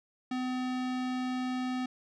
square tone with low-pass filter, 253.9 Hz, B3, 48 cents sharp, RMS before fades -33 dBFS, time 0.31-1.86 s, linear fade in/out 5 ms, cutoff 4400 Hz, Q 0.79, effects none

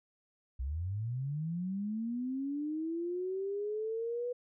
sine linear sweep, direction up, 60 to 493.9 Hz, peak -33 dBFS, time 0.59-4.33 s, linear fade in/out 10 ms, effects none

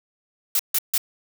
blue noise bursts, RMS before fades -20 dBFS, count 3, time 0.55-0.979 s, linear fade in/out 2 ms, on 43 ms, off 150 ms, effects none

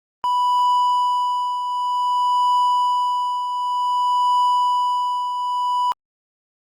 triangle tone with tremolo, 987.8 Hz, B5, in tune, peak -12 dBFS, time 0.24-5.92 s, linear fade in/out 0 ms, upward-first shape triangle, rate 0.54 Hz, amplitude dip 60%, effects Opus 24 kbps

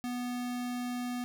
square tone, 245.8 Hz, B3, 8 cents flat, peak -34 dBFS, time 0.04-1.24 s, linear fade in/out 0 ms, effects none

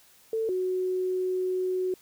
sine tone pair in turn, 446 / 369.5 Hz, A4 / F#4, +23 / -2 cents, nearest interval minor third, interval 325 cents, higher first, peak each -25 dBFS, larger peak neither, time 0.33-0.49 / 0.49-1.94 s, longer second, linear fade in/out 2 ms, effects white hiss -58 dBFS RMS until 2.01 s

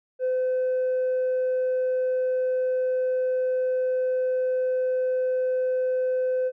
triangle tone with tanh clipping, 511 Hz, C5, 41 cents flat, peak -22 dBFS, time 0.19-6.52 s, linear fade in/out 50 ms, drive 6 dB, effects none

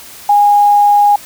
sine tone, 821 Hz, G#5, 20 cents flat, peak -5 dBFS, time 0.29-1.16 s, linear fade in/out 5 ms, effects white hiss -34 dBFS RMS until 1.25 s

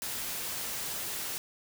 white noise, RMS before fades -36 dBFS, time 0.02-1.38 s, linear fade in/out 0 ms, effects none

